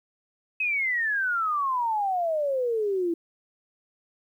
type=exponential sweep; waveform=sine; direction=down; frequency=2569 to 329.6 Hz; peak=-23 dBFS; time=0.6-3.14 s; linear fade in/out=5 ms; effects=10-bit